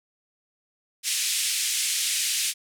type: band-pass noise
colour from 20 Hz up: white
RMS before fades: -26 dBFS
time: 1.03-2.54 s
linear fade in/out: 50 ms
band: 2200 to 10000 Hz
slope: 24 dB/octave
effects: none